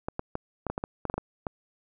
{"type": "clicks", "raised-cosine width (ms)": 1, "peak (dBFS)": -16, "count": 12, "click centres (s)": [0.085, 0.194, 0.354, 0.667, 0.7, 0.779, 0.839, 1.053, 1.099, 1.141, 1.18, 1.468], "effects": []}